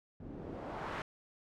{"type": "noise with low-pass filter sweep", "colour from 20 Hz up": "white", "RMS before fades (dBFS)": -43, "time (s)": [0.2, 1.02], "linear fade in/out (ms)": 2, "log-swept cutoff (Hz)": [240, 1500], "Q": 1.1, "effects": []}